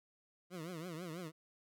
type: tone with vibrato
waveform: 20% pulse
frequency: 169.5 Hz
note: E3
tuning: 49 cents sharp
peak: -38 dBFS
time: 0.5-1.32 s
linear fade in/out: 50 ms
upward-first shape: triangle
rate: 6.1 Hz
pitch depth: 190 cents each way
effects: none